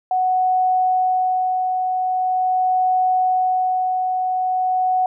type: tone with tremolo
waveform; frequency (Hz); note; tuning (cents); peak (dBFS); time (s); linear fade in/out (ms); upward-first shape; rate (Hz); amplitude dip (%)
sine; 741; F#5; +2; -14; 0.11-5.06; 2; sine; 0.43; 35
effects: none